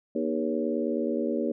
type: harmonic tone with a mistuned harmonic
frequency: 79.3 Hz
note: D#2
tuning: 33 cents sharp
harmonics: 3 / 4 / 5 / 6 / 7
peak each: -30 / -31 / -32 / -33 / -33 dBFS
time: 0.15-1.52 s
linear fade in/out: 5 ms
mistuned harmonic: 4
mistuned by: -54 cents
effects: none